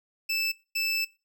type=tone pair in turn; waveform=25% pulse; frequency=2637 / 2637 Hz; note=E7 / E7; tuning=0 / 0 cents; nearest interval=unison; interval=0 cents; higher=neither; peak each=-22 dBFS; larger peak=neither; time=0.29-0.52 / 0.75-1.05 s; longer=second; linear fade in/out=10 ms; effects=noise-tail reverb RT60 0.3 s tail -20 dB re dry